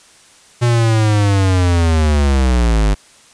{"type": "linear sweep", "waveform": "square", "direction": "down", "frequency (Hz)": [121.5, 49], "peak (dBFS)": -11, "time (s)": [0.61, 2.95], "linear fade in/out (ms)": 20, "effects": ["white hiss -46 dBFS RMS until 3.33 s", "resampled to 22050 Hz"]}